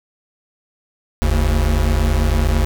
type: tone pair together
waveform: square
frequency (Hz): 46.43 / 75.4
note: F#1 / D2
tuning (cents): +7 / +46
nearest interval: minor sixth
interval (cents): 839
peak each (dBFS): -17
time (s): 1.22-2.65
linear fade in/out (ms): 0
effects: none